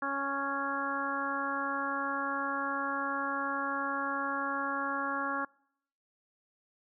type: harmonic tone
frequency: 277.2 Hz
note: C#4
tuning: in tune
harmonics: 1 / 2 / 3 / 4 / 5 / 6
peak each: -39 / -41 / -40 / -35 / -36 / -38 dBFS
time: 0.02-5.45 s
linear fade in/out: 5 ms
effects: noise-tail reverb RT60 0.7 s tail -26 dB re dry